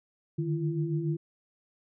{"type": "tone cluster", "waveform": "sine", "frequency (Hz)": [146.8, 153.8, 338.2], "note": ["D3", "D#3", "E4"], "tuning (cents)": [0, -20, 44], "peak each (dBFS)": [-35, -29, -33], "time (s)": [0.38, 1.17], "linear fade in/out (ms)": 10, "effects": []}